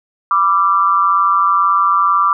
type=tone with amplitude modulation; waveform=sine; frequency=1174.7 Hz; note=D6; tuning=in tune; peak=-6 dBFS; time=0.31-2.33 s; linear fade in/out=2 ms; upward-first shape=sine; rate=182 Hz; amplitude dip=80%; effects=none